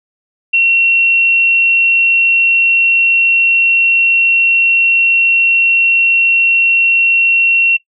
sine tone, 2727 Hz, F7, 42 cents flat, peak -7 dBFS, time 0.53-7.77 s, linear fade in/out 10 ms, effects noise-tail reverb RT60 0.1 s tail -18 dB re dry

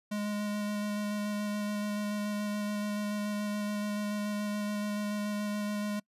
square tone with vibrato, 207.7 Hz, G#3, in tune, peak -32 dBFS, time 0.11-6 s, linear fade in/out 10 ms, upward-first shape square, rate 7 Hz, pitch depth 9 cents each way, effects noise-tail reverb RT60 0.1 s tail -25 dB re dry + resampled to 32000 Hz

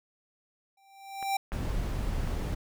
square tone with exponential growth, 784 Hz, G5, in tune, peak -25 dBFS, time 0.77-1.37 s, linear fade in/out 5 ms, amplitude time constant 130 ms
clicks, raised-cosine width 0.5 ms, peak -27 / -24 / -25 dBFS, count 3, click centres 1.227 / 1.52 / 2.275 s
brown noise, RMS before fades -31 dBFS, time 1.52-2.55 s, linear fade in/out 10 ms
effects none

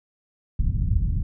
pink low-pass noise, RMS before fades -22 dBFS, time 0.59-1.23 s, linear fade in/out 5 ms, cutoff 150 Hz, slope 24 dB/octave, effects none

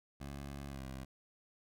15% pulse tone with pitch glide, 69.9 to 66.21 Hz, C#2 to C2, +15 to +21 cents, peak -37 dBFS, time 0.2-1.05 s, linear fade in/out 10 ms, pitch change -94 cents, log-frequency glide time 0.69-0.81 s, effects none

